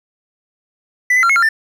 triangle tone with pitch steps, 1986 / 2028 / 1374 / 2174 / 1383 / 1785 Hz, B6 / B6 / F6 / C#7 / F6 / A6, +9 / +45 / -29 / -34 / -17 / +24 cents, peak -8 dBFS, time 1.1-1.49 s, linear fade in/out 5 ms, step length 65 ms, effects none

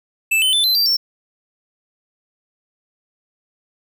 square tone with pitch steps, 2637 / 3047 / 3520 / 4067 / 4699 / 5429 Hz, E7 / G7 / A7 / C8 / D8 / F8, 0 / -50 / 0 / -50 / 0 / -50 cents, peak -14 dBFS, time 0.31-0.97 s, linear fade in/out 10 ms, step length 110 ms, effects none

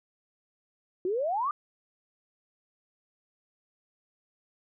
sine exponential sweep, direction up, 349.2 to 1240 Hz, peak -26 dBFS, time 1.05-1.51 s, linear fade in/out 2 ms, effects none

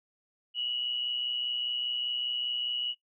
sine tone with amplitude modulation, 2923 Hz, F#7, 22 cents flat, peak -27 dBFS, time 0.54-2.95 s, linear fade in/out 50 ms, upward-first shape sine, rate 125 Hz, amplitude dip 60%, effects noise-tail reverb RT60 0.1 s tail -18 dB re dry

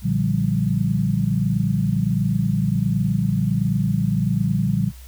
sine chord, G minor seventh, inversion first, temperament equal, 116.54 / 146.83 / 174.61 / 196 Hz, Bb2 / D3 / F3 / G3, 0 / 0 / 0 / 0 cents, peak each -23 dBFS, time 0.02-4.92 s, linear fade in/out 50 ms, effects added 62 Hz sine -38 dBFS peak until 5.07 s + white hiss -49 dBFS RMS until 5.07 s

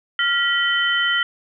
sine tone cluster, 1394 / 1935 / 3068 Hz, F6 / B6 / G7, -4 / -36 / -38 cents, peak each -21 dBFS, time 0.19-1.23 s, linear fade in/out 2 ms, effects none

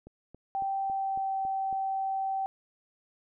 click train, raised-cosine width 2 ms, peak -34 dBFS, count 7, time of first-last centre 0.07-1.727 s, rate 3.62 Hz
sine tone with pitch glide, 780 to 773.3 Hz, G5 to G5, -9 to -24 cents, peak -28 dBFS, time 0.55-2.46 s, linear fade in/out 0 ms, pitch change -15 cents, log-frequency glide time 0.8-1.36 s
effects none

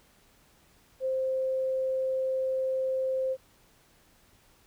sine tone, 524 Hz, C5, 2 cents sharp, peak -26 dBFS, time 1-3.37 s, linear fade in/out 50 ms, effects pink hiss -62 dBFS RMS until 4.66 s

